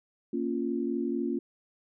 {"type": "chord", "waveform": "sine", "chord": "Bb minor", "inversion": "none", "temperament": "equal", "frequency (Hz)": [233.1, 277.2, 349.2], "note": ["Bb3", "Db4", "F4"], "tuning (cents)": [0, 0, 0], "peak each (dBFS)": -32, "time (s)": [0.33, 1.39], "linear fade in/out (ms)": 5, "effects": []}